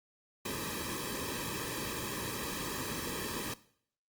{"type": "noise with comb filter", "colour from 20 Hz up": "pink", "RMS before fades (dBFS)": -38, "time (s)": [0.45, 3.54], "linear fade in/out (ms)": 5, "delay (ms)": 1.4, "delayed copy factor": -1, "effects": ["noise-tail reverb RT60 0.6 s tail -18 dB re dry", "Opus 48 kbps"]}